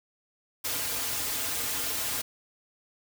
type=noise with comb filter; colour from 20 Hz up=white; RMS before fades=-31 dBFS; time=0.64-2.22 s; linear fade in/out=10 ms; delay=5.3 ms; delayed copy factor=-0.8; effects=none